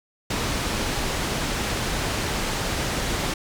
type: low-pass noise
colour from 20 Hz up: pink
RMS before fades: -26 dBFS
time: 0.3-3.34 s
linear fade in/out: 5 ms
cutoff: 7900 Hz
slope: 12 dB/octave
effects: none